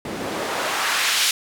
white noise with band-pass filter sweep, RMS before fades -23 dBFS, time 0.05-1.31 s, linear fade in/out 2 ms, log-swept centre 220 to 3700 Hz, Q 0.87, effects none

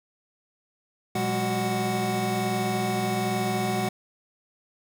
square tone cluster, 120.3 / 182.6 / 203.8 / 374.6 / 742 Hz, B2 / F#3 / G#3 / F#4 / F#5, -45 / -23 / -32 / +21 / +5 cents, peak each -33 / -36 / -30 / -32 / -30 dBFS, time 1.15-3.89 s, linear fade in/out 5 ms, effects none

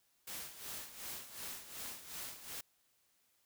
white noise with tremolo, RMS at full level -44 dBFS, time 0.27-2.61 s, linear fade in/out 5 ms, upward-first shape sine, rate 2.7 Hz, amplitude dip 70%, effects white hiss -75 dBFS RMS until 3.45 s

